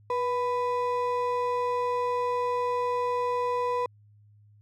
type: ring-modulated tone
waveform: triangle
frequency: 742 Hz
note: F#5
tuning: 5 cents sharp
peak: -20 dBFS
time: 0.1-3.86 s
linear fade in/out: 2 ms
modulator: 254 Hz
effects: added 104 Hz sine -54 dBFS peak until 4.61 s